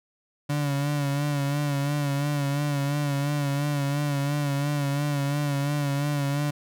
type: tone with vibrato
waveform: 35% pulse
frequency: 143.3 Hz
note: D3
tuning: 42 cents flat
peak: -22 dBFS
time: 0.49-6.51 s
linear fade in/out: 10 ms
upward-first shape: sine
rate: 2.9 Hz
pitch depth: 48 cents each way
effects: none